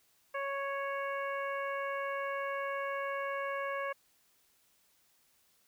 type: harmonic tone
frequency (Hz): 554.4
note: C#5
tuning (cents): 0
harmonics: 1 / 2 / 3 / 4 / 5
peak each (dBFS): -37 / -38 / -41 / -44 / -51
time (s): 0.34-3.93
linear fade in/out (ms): 10
effects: white hiss -70 dBFS RMS until 5.67 s